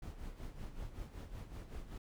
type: noise with tremolo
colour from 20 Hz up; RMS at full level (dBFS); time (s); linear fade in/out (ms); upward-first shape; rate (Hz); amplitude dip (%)
brown; -44; 0.02-1.98; 5; sine; 5.3; 65
effects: none